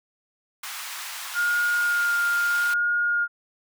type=high-pass noise; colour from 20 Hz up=pink; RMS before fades=-35 dBFS; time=0.63-2.74 s; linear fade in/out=5 ms; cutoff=1000 Hz; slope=24 dB/octave
type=tone with vibrato; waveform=sine; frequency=1418 Hz; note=F6; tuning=26 cents sharp; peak=-20 dBFS; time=1.34-3.28 s; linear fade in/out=50 ms; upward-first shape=sine; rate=0.79 Hz; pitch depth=14 cents each way
effects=none